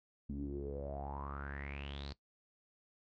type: tone with low-pass filter sweep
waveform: sawtooth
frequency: 70.2 Hz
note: C#2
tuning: 22 cents sharp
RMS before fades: -43 dBFS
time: 0.29-2.13 s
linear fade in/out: 5 ms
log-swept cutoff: 230 to 4500 Hz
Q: 9.2
effects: noise-tail reverb RT60 0.1 s tail -18 dB re dry